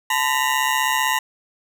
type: ring-modulated tone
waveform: 20% pulse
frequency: 947 Hz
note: A#5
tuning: 27 cents sharp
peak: -10 dBFS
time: 0.1-1.19 s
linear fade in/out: 5 ms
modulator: 67.8 Hz
effects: none